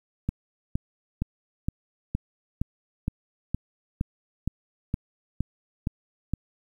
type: click train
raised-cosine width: 5 ms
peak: -13 dBFS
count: 14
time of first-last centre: 0.29-6.337 s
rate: 2.15 Hz
effects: 9-bit